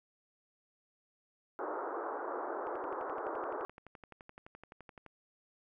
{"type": "band-pass noise", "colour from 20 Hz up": "pink", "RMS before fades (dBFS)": -39, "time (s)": [1.59, 3.65], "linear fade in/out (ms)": 0, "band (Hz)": [330, 1400], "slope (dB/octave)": 48}
{"type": "click train", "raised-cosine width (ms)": 0.5, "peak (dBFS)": -35, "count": 29, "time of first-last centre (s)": [2.67, 5.063], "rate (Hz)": 11.7}
{"effects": []}